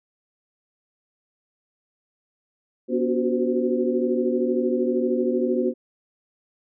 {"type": "tone cluster", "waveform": "sine", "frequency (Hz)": [244.1, 286.2, 363.6, 376.5, 515], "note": ["B3", "D4", "F#4", "F#4", "C5"], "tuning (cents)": [-20, -45, -30, 30, -28], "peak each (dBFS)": [-24, -31, -25, -27, -27], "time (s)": [2.88, 5.74], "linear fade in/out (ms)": 50, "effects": []}